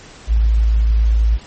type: tone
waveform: sine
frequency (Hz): 55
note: A1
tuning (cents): 0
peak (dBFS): -10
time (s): 0.27-1.39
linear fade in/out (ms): 50
effects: pink hiss -40 dBFS RMS until 1.46 s + MP3 32 kbps